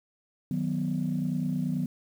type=chord; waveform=sine; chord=B major; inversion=first; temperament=equal; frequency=155.56 / 185 / 246.9 Hz; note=D#3 / F#3 / B3; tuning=0 / 0 / 0 cents; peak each=-30 dBFS; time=0.51-1.86 s; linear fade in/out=2 ms; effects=tanh soft clip ceiling -19 dBFS + 9-bit